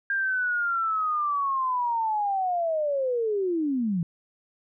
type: linear sweep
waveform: sine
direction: down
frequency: 1608 to 160 Hz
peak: -23 dBFS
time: 0.1-4.03 s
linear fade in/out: 2 ms
effects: none